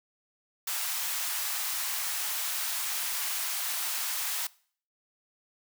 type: high-pass noise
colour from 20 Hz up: white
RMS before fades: -32 dBFS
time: 0.67-4.47 s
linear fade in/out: 5 ms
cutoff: 760 Hz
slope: 24 dB/octave
effects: noise-tail reverb RT60 0.5 s tail -22 dB re dry